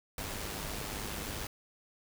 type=noise with amplitude modulation; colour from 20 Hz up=pink; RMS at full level=-37 dBFS; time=0.18-1.47 s; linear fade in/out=2 ms; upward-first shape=sine; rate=103 Hz; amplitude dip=45%; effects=none